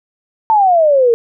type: exponential sweep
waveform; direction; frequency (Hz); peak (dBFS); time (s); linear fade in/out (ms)
sine; down; 903 to 452.6; -7; 0.5-1.14; 0
effects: none